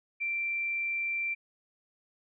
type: tone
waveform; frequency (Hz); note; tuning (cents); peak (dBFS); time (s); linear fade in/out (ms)
sine; 2353; D7; +3; -29; 0.2-1.35; 20
effects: none